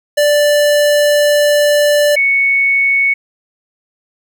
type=tone pair in turn; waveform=square / sine; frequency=587.3 / 2217 Hz; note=D5 / C#7; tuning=0 / 0 cents; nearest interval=octave + major seventh; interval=2300 cents; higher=second; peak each=-9 dBFS; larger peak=neither; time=0.17-2.16 / 2.16-3.14 s; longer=first; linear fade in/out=10 ms; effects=8-bit